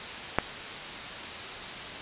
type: click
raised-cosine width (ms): 0.5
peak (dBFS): -6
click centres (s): 0.386
effects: white hiss -37 dBFS RMS until 2.01 s + resampled to 8000 Hz